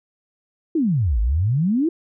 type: exponential two-way sweep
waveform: sine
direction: down then up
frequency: 349.2 to 50.3 to 349.2 Hz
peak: -16 dBFS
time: 0.75-1.89 s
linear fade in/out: 5 ms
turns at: 1.2 s
effects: none